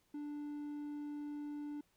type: tone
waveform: triangle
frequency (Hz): 293.7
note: D4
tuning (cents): 0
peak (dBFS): -39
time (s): 0.14-1.81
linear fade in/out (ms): 5
effects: pink hiss -75 dBFS RMS until 1.96 s